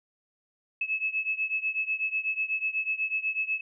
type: beating tone pair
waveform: sine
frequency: 2591 / 2599.1 Hz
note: E7 / E7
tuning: -30 / -25 cents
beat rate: 8.1 Hz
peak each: -29 / -31 dBFS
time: 0.81-3.61 s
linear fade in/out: 5 ms
effects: none